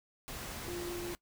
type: tone in noise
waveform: sine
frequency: 349.2 Hz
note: F4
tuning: in tune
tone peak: -38 dBFS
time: 0.68-1.14 s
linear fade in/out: 0 ms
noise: pink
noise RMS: -43 dBFS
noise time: 0.28-1.15 s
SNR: +2 dB
effects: noise-tail reverb RT60 0.1 s tail -20 dB re dry